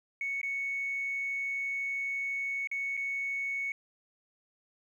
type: tone with dropouts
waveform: sine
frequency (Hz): 2217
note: C#7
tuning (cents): 0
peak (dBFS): -30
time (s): 0.21-3.72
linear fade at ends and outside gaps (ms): 2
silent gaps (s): 0.415-0.431 / 2.673-2.714 / 2.969-2.974
effects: tanh soft clip ceiling -26 dBFS + 11-bit